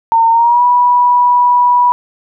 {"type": "tone with pitch glide", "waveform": "sine", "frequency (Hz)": [912, 977.5], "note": ["A#5", "B5"], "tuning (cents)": [-38, -18], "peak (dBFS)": -6, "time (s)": [0.12, 1.92], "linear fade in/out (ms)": 0, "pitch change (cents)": 120, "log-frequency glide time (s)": [0.31, 0.63], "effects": []}